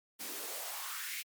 white noise with high-pass filter sweep, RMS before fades -41 dBFS, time 0.19-1.23 s, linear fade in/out 20 ms, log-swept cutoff 230 to 2500 Hz, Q 3.4, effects MP3 96 kbps

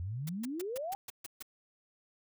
sine exponential sweep, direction up, 82.4 to 816 Hz, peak -35 dBFS, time 0-0.95 s, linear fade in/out 0 ms
white noise bursts, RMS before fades -43 dBFS, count 8, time 0.27-1.426 s, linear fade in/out 5 ms, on 22 ms, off 140 ms
effects none

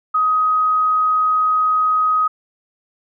sine tone, 1258 Hz, D#6, 19 cents sharp, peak -13 dBFS, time 0.14-2.28 s, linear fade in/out 10 ms, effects none

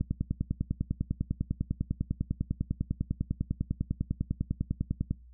click train, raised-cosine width 5 ms, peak -16 dBFS, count 52, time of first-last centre 0.01-5.11 s, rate 10 Hz, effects noise-tail reverb RT60 0.3 s tail -23 dB re dry + added 60 Hz sine -50 dBFS peak until 5.33 s

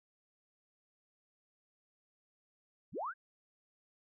sine linear sweep, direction up, 67.1 to 1661.2 Hz, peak -36 dBFS, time 2.92-3.14 s, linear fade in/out 50 ms, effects none

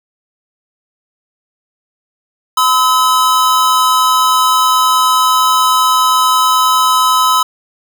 square tone pair together, 1015 / 1285.6 Hz, B5 / E6, +47 / -44 cents, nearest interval major third, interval 409 cents, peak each -12 dBFS, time 2.57-7.43 s, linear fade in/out 5 ms, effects none

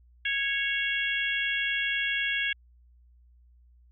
harmonic tone, 552 Hz, C#5, 7 cents flat, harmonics 3 / 4 / 5 / 6, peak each -30 / -31 / -32 / -33 dBFS, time 0.25-2.53 s, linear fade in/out 5 ms, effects added 60 Hz sine -55 dBFS peak until 3.91 s

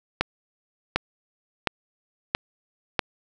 accelerating click train, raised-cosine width 0.3 ms, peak -4 dBFS, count 5, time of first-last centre 0.21-2.992 s, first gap 750 ms, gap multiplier 0.95, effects none

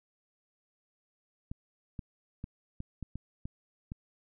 clicks, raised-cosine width 5 ms, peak -26 dBFS, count 8, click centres 1.515 / 1.992 / 2.441 / 2.804 / 3.027 / 3.156 / 3.455 / 3.919 s, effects none

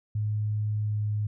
sine tone with pitch glide, 106 to 105.27 Hz, G#2 to G#2, +36 to +24 cents, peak -25 dBFS, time 0.15-1.27 s, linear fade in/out 5 ms, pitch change -12 cents, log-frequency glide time 0.81-1.02 s, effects none

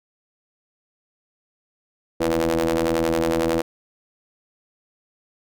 sawtooth ring-modulated tone, 81.5 Hz, E2, 19 cents flat, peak -12 dBFS, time 2.2-3.62 s, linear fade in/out 10 ms, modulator 413 Hz, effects none

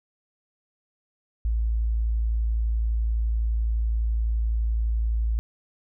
sine tone, 55.9 Hz, A1, 28 cents sharp, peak -21 dBFS, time 1.45-5.39 s, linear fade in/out 0 ms, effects none

